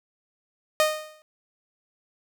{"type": "tone with exponential decay", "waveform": "sawtooth", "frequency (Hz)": 617, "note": "D#5", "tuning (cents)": -15, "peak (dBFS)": -12, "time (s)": [0.8, 1.22], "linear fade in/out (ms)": 0, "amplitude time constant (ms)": 90, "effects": []}